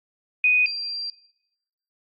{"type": "tone pair in turn", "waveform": "sine", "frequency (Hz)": [2489, 4729], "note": ["D#7", "D8"], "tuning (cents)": [0, 11], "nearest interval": "major seventh", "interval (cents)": 1111, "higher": "second", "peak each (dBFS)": [-15, -27], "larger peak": "first", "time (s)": [[0.44, 0.66], [0.66, 1.1]], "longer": "second", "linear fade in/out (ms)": 2, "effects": ["noise-tail reverb RT60 0.9 s tail -20 dB re dry", "AAC 48 kbps"]}